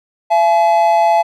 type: tone pair together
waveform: triangle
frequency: 677 / 853 Hz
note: E5 / G#5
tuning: +46 / +46 cents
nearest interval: major third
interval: 400 cents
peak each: -10 dBFS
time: 0.3-1.23 s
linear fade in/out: 20 ms
effects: none